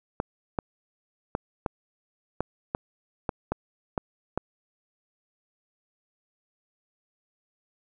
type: clicks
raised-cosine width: 1 ms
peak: -12 dBFS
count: 10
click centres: 0.201 / 0.588 / 1.351 / 1.662 / 2.406 / 2.749 / 3.292 / 3.52 / 3.978 / 4.376 s
effects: none